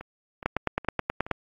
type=two click trains; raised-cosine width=0.5 ms; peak=-24 / -9 dBFS; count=4 / 9; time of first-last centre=0.01-1.265 / 0.46-1.313 s; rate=2.39 / 9.38 Hz; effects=AAC 64 kbps